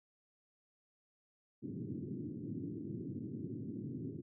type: band-pass noise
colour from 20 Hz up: white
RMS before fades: -43 dBFS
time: 1.62-4.22 s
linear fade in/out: 20 ms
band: 100 to 350 Hz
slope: 48 dB/octave
effects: none